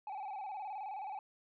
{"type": "tone with vibrato", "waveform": "sine", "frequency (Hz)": 806, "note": "G5", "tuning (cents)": 48, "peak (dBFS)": -37, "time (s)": [0.07, 1.19], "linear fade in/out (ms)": 2, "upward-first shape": "square", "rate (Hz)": 19, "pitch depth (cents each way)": 85, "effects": ["tanh soft clip ceiling -39 dBFS"]}